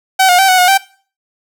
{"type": "tone with pitch steps", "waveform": "sawtooth", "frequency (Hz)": [761, 717, 772, 741, 723, 778], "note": ["F#5", "F5", "G5", "F#5", "F#5", "G5"], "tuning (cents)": [48, 45, -27, 2, -40, -13], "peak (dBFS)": -3, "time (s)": [0.19, 0.778], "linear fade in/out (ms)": 10, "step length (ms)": 98, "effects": ["noise-tail reverb RT60 0.4 s tail -19 dB re dry"]}